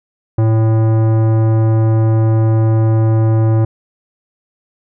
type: tone with tanh clipping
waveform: sine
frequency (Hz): 111.2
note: A2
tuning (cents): +19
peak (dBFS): -11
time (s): 0.38-3.65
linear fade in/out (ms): 5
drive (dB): 16
effects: none